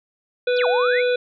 harmonic tone, 493.9 Hz, B4, in tune, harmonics 1 / 3 / 5 / 7 / 8, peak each -17 / -27 / -31 / -34 / -35 dBFS, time 0.47-1.16 s, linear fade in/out 5 ms
sine exponential two-way sweep, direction down then up, 5890 to 637 to 2540 Hz, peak -22 dBFS, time 0.56-1.04 s, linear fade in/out 50 ms, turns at 0.67 s
effects none

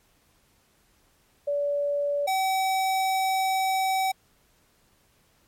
sine / square tone pair in turn, 575 / 762.9 Hz, D5 / G5, -37 / -47 cents, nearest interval perfect fourth, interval 490 cents, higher second, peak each -23 dBFS, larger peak neither, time 1.47-2.27 / 2.27-4.12 s, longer second, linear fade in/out 10 ms, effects pink hiss -64 dBFS RMS until 5.47 s + MP3 64 kbps

